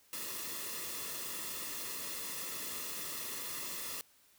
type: noise with comb filter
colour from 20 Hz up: white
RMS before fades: -41 dBFS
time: 0.13-4.01 s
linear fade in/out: 0 ms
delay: 1.3 ms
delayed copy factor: -0.65
effects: white hiss -66 dBFS RMS until 4.38 s